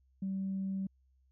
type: tone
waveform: sine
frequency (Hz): 192.6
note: G3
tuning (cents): -30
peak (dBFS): -32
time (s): 0.22-0.87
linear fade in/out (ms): 5
effects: tanh soft clip ceiling -28 dBFS + added 65 Hz sine -66 dBFS peak until 1.31 s